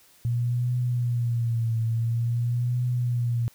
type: tone with vibrato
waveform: sine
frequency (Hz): 118.4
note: A#2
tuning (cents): +27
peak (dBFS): -22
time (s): 0.25-3.48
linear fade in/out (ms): 0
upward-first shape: triangle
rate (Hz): 0.48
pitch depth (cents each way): 81
effects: white hiss -57 dBFS RMS until 3.54 s